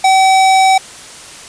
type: tone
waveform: square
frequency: 764 Hz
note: G5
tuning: 45 cents flat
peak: -7 dBFS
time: 0.04-0.78 s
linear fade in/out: 5 ms
effects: white hiss -33 dBFS RMS until 1.48 s + resampled to 22050 Hz